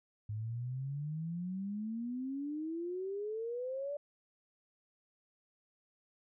sine exponential sweep, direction up, 104.1 to 587.3 Hz, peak -36 dBFS, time 0.29-3.97 s, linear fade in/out 5 ms, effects none

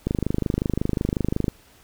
click train, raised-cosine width 3 ms, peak -9 dBFS, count 37, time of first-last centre 0.07-1.482 s, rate 25.5 Hz, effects pink hiss -54 dBFS RMS until 1.83 s

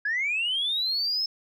sine linear sweep, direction up, 1636 to 5274 Hz, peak -23 dBFS, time 0.05-1.26 s, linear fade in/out 5 ms, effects tanh soft clip ceiling -20 dBFS

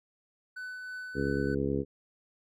triangle tone with tremolo, 1500 Hz, F#6, 23 cents sharp, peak -35 dBFS, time 0.56-1.55 s, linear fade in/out 10 ms, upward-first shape triangle, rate 3.1 Hz, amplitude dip 30%
harmonic tone, 69.3 Hz, C#2, in tune, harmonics 1 / 2 / 3 / 4 / 5 / 6 / 7, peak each -38 / -35 / -36 / -33 / -37 / -33 / -37 dBFS, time 1.14-1.85 s, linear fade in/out 50 ms
effects none

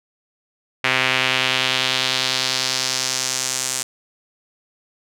sawtooth tone with band-pass filter sweep, 130 Hz, C3, 11 cents flat, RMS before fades -21 dBFS, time 0.84-3.83 s, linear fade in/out 5 ms, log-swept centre 2300 to 7700 Hz, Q 1.9, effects none

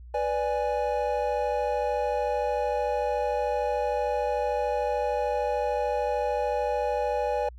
triangle chord, G# diminished, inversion first, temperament equal, 493.9 / 587.3 / 830.6 Hz, B4 / D5 / G#5, 0 / 0 / 0 cents, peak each -27 dBFS, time 0.14-7.49 s, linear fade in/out 5 ms, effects added 60 Hz sine -42 dBFS peak until 7.58 s

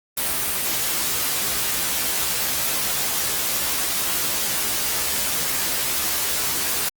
white noise with comb filter, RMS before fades -23 dBFS, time 0.17-6.89 s, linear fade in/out 5 ms, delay 15 ms, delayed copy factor +1, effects Opus 32 kbps

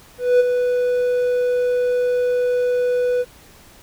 triangle tone with ADSR envelope, 493.9 Hz, B4, in tune, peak -7 dBFS, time 0.18-3.25 s, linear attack 220 ms, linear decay 20 ms, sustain -7 dB, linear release 42 ms, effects pink hiss -47 dBFS RMS until 3.82 s

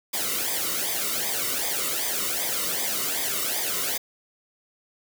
white noise with flanger, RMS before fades -27 dBFS, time 0.13-3.98 s, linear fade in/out 10 ms, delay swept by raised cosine 0.71 to 1.23 ms, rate 2.6 Hz, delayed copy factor -0.75, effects none

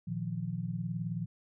sine chord, Bb suspended fourth, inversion none, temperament equal, 116.54 / 155.56 / 174.61 Hz, Bb2 / Eb3 / F3, 0 / 0 / 0 cents, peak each -38 / -38 / -36 dBFS, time 0.07-1.26 s, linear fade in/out 10 ms, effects none

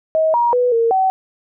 sine tone with pitch steps, 635 / 950 / 493.6 / 460.1 / 760 Hz, D#5 / A#5 / B4 / A#4 / F#5, +35 / +33 / -1 / -23 / +46 cents, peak -12 dBFS, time 0.15-1.1 s, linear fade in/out 0 ms, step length 190 ms, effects none

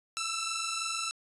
10% pulse tone pair together, 1318.9 / 1342 Hz, E6 / E6, +1 / +31 cents, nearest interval unison, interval 30 cents, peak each -26 / -27 dBFS, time 0.17-1.11 s, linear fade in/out 0 ms, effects resampled to 24000 Hz

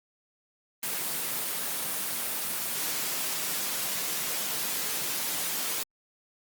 white high-pass noise, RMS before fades -31 dBFS, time 0.83-5.83 s, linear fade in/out 0 ms, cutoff 130 Hz, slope 48 dB/octave, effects Opus 24 kbps

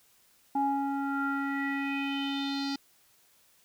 square tone with low-pass filter sweep, 277.2 Hz, C#4, in tune, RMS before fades -31 dBFS, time 0.55-2.76 s, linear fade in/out 5 ms, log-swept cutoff 790 to 4800 Hz, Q 5.6, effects white hiss -64 dBFS RMS until 3.64 s

